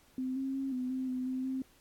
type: tone with pitch steps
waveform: sine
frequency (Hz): 258.3 / 267.6 / 269.7 / 253 / 259.9 / 254.6 / 258.4 / 262.6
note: C4 / C4 / C#4 / B3 / C4 / C4 / C4 / C4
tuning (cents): -22 / +39 / -47 / +42 / -11 / -47 / -21 / +6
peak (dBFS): -32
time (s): 0.18-1.62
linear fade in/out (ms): 2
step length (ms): 180
effects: pink hiss -64 dBFS RMS until 1.8 s + AAC 64 kbps